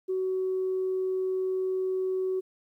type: tone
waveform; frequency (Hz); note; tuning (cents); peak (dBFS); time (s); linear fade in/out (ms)
sine; 374.9; F#4; +23; -25; 0.08-2.41; 20
effects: tanh soft clip ceiling -21 dBFS + 11-bit